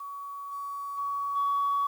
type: tone with level steps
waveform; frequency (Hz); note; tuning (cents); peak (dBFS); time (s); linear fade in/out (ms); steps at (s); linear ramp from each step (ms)
sine; 1128; C#6; +30; -36 / -33 / -28 / -23; 0-1.87; 5; 0.51 / 0.97 / 1.35; 20
effects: tanh soft clip ceiling -20 dBFS + 9-bit